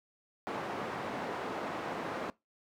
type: band-pass noise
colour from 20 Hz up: white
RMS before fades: -38 dBFS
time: 0.47-2.3 s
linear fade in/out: 0 ms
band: 170 to 1000 Hz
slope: 12 dB/octave
effects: noise-tail reverb RT60 0.2 s tail -22 dB re dry